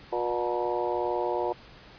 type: harmonic tone with a mistuned harmonic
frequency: 120 Hz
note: B2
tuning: 49 cents flat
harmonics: 3 / 4 / 5 / 6 / 7 / 8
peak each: -31 / -32 / -33 / -34 / -34 / -35 dBFS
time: 0.12-1.53 s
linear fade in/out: 10 ms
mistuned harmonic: 7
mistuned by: +76 cents
effects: pink hiss -50 dBFS RMS until 1.98 s + resampled to 11025 Hz